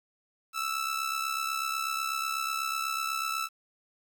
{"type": "tone with amplitude modulation", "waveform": "sawtooth", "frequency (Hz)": 1318.5, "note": "E6", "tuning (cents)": 0, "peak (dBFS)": -23, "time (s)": [0.53, 3.49], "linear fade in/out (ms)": 50, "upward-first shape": "sine", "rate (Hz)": 68.1, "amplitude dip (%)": 65, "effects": ["10-bit"]}